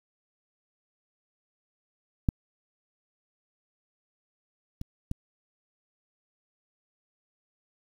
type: clicks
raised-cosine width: 5 ms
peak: -10 / -23 / -18 dBFS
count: 3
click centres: 2.288 / 4.814 / 5.114 s
effects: 8-bit